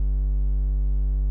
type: tone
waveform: triangle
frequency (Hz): 48.93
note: G1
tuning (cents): -2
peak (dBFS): -17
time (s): 0-1.3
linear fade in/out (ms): 0
effects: none